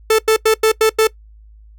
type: tone bursts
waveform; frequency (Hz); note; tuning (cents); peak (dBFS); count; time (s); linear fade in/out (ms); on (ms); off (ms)
45% pulse; 440; A4; 0; -9; 6; 0.1-1.072; 5; 87; 90
effects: noise-tail reverb RT60 0.1 s tail -20 dB re dry + added 53 Hz sine -40 dBFS peak until 1.78 s